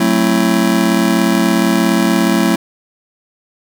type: chord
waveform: square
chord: F# half-diminished seventh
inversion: none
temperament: just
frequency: 185 / 222 / 266.4 / 333 Hz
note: F#3 / A3 / C4 / E4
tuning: 0 / +16 / +31 / +18 cents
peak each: -17 / -16 / -19 / -17 dBFS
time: 0-2.56 s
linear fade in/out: 5 ms
effects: none